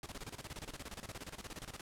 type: noise with tremolo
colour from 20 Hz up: pink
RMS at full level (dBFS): -45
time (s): 0.03-1.81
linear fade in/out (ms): 2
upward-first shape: square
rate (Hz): 17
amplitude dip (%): 80
effects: low-pass 11000 Hz 12 dB/octave